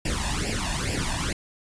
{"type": "noise with flanger", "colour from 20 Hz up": "pink", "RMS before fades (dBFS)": -27, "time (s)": [0.05, 1.33], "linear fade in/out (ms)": 5, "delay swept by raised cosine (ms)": [0.39, 1.15], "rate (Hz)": 2.3, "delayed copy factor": 0.8, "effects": ["resampled to 22050 Hz"]}